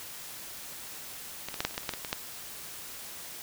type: clicks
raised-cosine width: 0.2 ms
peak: -18 / -19 / -11 / -9 / -28 / -26 / -14 / -27 / -12 / -17 / -18 / -11 dBFS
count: 12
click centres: 1.486 / 1.542 / 1.605 / 1.65 / 1.71 / 1.744 / 1.779 / 1.832 / 1.892 / 1.937 / 2.048 / 2.129 s
effects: white hiss -43 dBFS RMS until 3.42 s